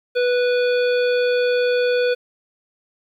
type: harmonic tone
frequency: 492.5 Hz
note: B4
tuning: 5 cents flat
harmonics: 1 / 3 / 5 / 7 / 9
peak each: -16 / -26 / -30 / -33 / -35 dBFS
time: 0.15-2.15 s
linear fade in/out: 20 ms
effects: 9-bit